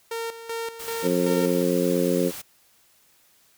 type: tone with tremolo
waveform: sawtooth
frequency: 458.6 Hz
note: A#4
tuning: 28 cents flat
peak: -24 dBFS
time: 0.11-1.63 s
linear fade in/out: 5 ms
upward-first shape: square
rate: 2.6 Hz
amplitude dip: 70%
type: noise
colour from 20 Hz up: white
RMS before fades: -37 dBFS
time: 0.79-2.42 s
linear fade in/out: 10 ms
type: harmonic tone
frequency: 88.6 Hz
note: F2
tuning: 25 cents sharp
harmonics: 2 / 3 / 4 / 5 / 6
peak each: -26 / -26 / -26 / -26 / -26 dBFS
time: 1.02-2.32 s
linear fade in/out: 50 ms
effects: white hiss -60 dBFS RMS until 3.57 s